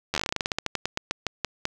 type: slowing click train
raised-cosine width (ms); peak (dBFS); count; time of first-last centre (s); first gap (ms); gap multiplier
0.2; -8; 23; 0.14-1.654; 11; 1.15
effects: none